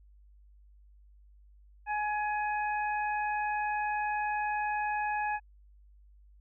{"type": "harmonic tone", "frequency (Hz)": 840, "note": "G#5", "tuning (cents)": 19, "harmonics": [1, 2, 3], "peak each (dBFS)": [-30, -36, -40], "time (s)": [1.86, 5.4], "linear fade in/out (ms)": 50, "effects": ["added 50 Hz sine -55 dBFS peak until 6.4 s"]}